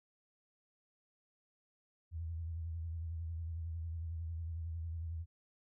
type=tone with vibrato; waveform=sine; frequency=82.41 Hz; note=E2; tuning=in tune; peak=-38 dBFS; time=2.11-5.26 s; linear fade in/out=50 ms; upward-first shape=sine; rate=11 Hz; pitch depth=59 cents each way; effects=none